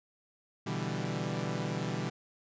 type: chord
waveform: sawtooth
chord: E minor seventh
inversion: second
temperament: equal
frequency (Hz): 123.47 / 146.83 / 164.81 / 196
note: B2 / D3 / E3 / G3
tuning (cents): 0 / 0 / 0 / 0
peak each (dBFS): -34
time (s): 0.66-2.1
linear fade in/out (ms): 10
effects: resampled to 16000 Hz